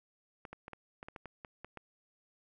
clicks, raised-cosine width 0.5 ms, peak -30 dBFS, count 11, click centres 0.452 / 0.53 / 0.681 / 0.733 / 1.029 / 1.085 / 1.162 / 1.257 / 1.448 / 1.646 / 1.773 s, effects none

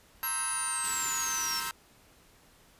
sawtooth chord, C dominant seventh, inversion third, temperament just, 941.9 / 1046.5 / 1308.1 / 1569.8 Hz, Bb5 / C6 / E6 / G6, +18 / 0 / -14 / +2 cents, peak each -37 / -38 / -35 / -36 dBFS, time 0.23-1.71 s, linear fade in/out 0 ms
sine exponential sweep, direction down, 11590 to 5330 Hz, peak -31 dBFS, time 0.23-1.6 s, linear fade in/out 5 ms
white band-stop noise, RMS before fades -38 dBFS, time 0.83-1.71 s, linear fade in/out 20 ms, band 470 to 1100 Hz, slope 96 dB/octave
effects pink hiss -60 dBFS RMS until 2.79 s + resampled to 32000 Hz

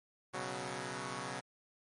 5% pulse chord, B suspended second, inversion none, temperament equal, 123.47 / 138.59 / 185 Hz, B2 / C#3 / F#3, 0 / 0 / 0 cents, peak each -32 dBFS, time 0.33-1.41 s, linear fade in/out 20 ms, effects MP3 48 kbps

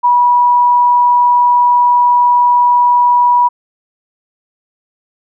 sine tone, 973 Hz, B5, 26 cents flat, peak -6 dBFS, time 0.03-3.49 s, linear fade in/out 20 ms, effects none

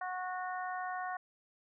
harmonic tone, 367 Hz, F#4, 14 cents flat, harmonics 2 / 3 / 4 / 5, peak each -38 / -42 / -44 / -46 dBFS, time 0.01-1.17 s, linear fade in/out 5 ms, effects none

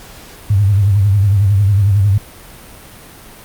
sine tone with vibrato, 100 Hz, G2, 35 cents sharp, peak -8 dBFS, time 0.5-2.18 s, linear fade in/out 5 ms, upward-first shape sine, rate 11 Hz, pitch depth 93 cents each way, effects pink hiss -37 dBFS RMS until 3.44 s + Opus 48 kbps

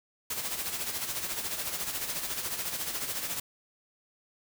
white noise with tremolo, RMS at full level -32 dBFS, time 0.3-3.4 s, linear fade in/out 5 ms, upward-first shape sine, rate 14 Hz, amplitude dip 55%, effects none

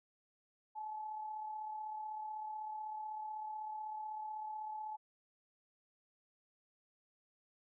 sine tone with amplitude modulation, 860 Hz, A5, 40 cents flat, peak -39 dBFS, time 0.75-4.97 s, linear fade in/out 20 ms, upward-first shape sine, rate 36 Hz, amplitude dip 40%, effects none

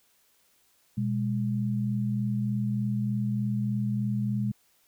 sine tone pair together, 122.19 / 205.5 Hz, B2 / G#3, -18 / -18 cents, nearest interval major sixth, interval 900 cents, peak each -28 dBFS, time 0.97-4.52 s, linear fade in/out 10 ms, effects white hiss -66 dBFS RMS until 4.87 s

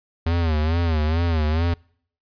square tone with vibrato, 80.7 Hz, E2, 36 cents flat, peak -19 dBFS, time 0.26-1.74 s, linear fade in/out 5 ms, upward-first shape sine, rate 2.3 Hz, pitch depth 110 cents each way, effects noise-tail reverb RT60 0.6 s tail -26 dB re dry + resampled to 11025 Hz

